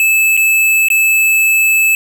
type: tone with dropouts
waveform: square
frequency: 2614 Hz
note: E7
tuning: 15 cents flat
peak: -9 dBFS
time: 0-1.95 s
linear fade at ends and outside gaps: 1 ms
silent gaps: 0.368-0.374 / 0.885-0.902 s
effects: 8-bit